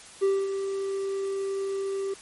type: tone with ADSR envelope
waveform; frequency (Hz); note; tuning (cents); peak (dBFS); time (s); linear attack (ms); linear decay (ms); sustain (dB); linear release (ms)
triangle; 390.9; G4; -5; -17; 0.21-2.14; 23; 240; -8; 5
effects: white hiss -47 dBFS RMS until 2.21 s + MP3 48 kbps